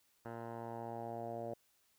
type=tone with low-pass filter sweep; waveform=10% pulse; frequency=116.2 Hz; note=A#2; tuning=5 cents flat; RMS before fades=-44 dBFS; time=0.25-1.54 s; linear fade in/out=5 ms; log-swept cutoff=1200 to 620 Hz; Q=4; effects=white hiss -74 dBFS RMS until 1.98 s